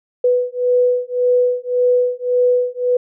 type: beating tone pair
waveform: sine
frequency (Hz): 493.9 / 495.7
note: B4 / B4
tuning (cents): 0 / +6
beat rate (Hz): 1.8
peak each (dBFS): -16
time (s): 0.24-2.97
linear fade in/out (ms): 5
effects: none